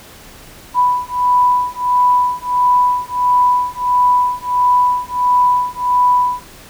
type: beating tone pair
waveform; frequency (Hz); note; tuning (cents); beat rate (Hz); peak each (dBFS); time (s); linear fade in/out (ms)
sine; 989 / 990.5; B5 / B5; +2 / +5; 1.5; -14; 0.74-6.44; 50
effects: pink hiss -39 dBFS RMS until 6.69 s